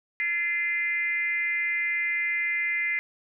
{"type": "tone with frequency modulation", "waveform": "sine", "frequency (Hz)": 2066, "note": "C7", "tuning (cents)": -22, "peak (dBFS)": -24, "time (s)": [0.2, 2.99], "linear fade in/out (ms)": 0, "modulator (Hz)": 345, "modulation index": 0.62, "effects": []}